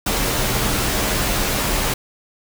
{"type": "noise with comb filter", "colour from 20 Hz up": "pink", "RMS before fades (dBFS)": -20, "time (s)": [0.06, 1.94], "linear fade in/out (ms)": 5, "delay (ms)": 12, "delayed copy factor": -0.55, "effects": []}